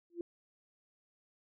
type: tone with exponential growth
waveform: sine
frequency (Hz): 344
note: F4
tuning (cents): -26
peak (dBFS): -32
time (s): 0.1-0.21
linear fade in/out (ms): 2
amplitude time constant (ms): 22
effects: none